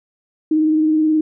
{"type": "tone with vibrato", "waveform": "sine", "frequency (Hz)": 311.1, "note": "D#4", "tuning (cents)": 0, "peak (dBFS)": -12, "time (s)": [0.51, 1.21], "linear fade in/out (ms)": 5, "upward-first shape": "triangle", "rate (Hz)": 19, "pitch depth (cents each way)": 31, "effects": []}